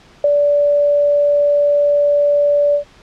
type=tone with ADSR envelope; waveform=sine; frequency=580 Hz; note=D5; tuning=22 cents flat; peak=-8 dBFS; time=0.24-2.84 s; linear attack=3 ms; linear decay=21 ms; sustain=-2 dB; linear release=97 ms; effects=pink hiss -46 dBFS RMS until 3.02 s + low-pass 5000 Hz 12 dB/octave